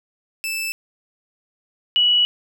sawtooth / sine tone pair in turn, 2637 / 2936 Hz, E7 / F#7, 0 / -14 cents, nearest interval major second, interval 186 cents, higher second, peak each -20 / -13 dBFS, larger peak second, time 0.44-0.72 / 1.96-2.25 s, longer second, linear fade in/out 0 ms, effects none

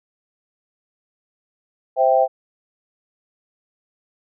sine chord, C major, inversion none, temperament equal, 523.3 / 659.3 / 784 Hz, C5 / E5 / G5, 0 / 0 / 0 cents, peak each -17 dBFS, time 1.96-2.28 s, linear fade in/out 50 ms, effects none

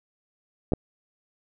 clicks, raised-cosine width 2 ms, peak -11 dBFS, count 2, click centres 0.721 / 0.735 s, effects none

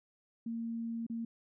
sine tone with dropouts, 229.9 Hz, A#3, 24 cents flat, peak -35 dBFS, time 0.46-1.25 s, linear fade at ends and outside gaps 5 ms, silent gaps 1.066-1.098 s, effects none

